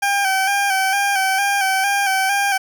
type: tone with vibrato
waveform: 20% pulse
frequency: 784 Hz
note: G5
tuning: in tune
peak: -11 dBFS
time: 0.02-2.58 s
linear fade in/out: 10 ms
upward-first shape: square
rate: 2.2 Hz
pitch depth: 38 cents each way
effects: 8-bit